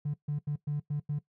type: tone bursts at uneven times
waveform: triangle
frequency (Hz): 146.83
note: D3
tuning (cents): 0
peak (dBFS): -25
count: 6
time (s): 0.05-0.14 / 0.28-0.39 / 0.47-0.56 / 0.67-0.8 / 0.9-1 / 1.09-1.19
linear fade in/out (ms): 10
effects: noise-tail reverb RT60 0.1 s tail -20 dB re dry + tanh soft clip ceiling -26 dBFS